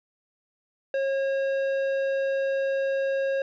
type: tone with tanh clipping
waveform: sine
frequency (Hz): 543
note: C#5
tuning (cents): -36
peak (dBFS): -25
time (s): 0.94-3.42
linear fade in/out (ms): 2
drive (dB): 11
effects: none